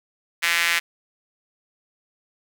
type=tone with high-pass filter; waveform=sawtooth; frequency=170 Hz; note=F3; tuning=46 cents flat; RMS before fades=-21 dBFS; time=0.42-0.8 s; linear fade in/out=20 ms; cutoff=2000 Hz; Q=2.6; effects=none